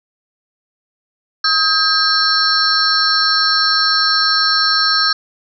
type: tone cluster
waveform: sine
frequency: 1271 / 1604 / 4115 / 4422 / 5410 Hz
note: D#6 / G6 / C8 / C#8 / E8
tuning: +36 / +39 / -30 / -5 / +44 cents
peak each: -18 dBFS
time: 1.44-5.13 s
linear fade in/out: 5 ms
effects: none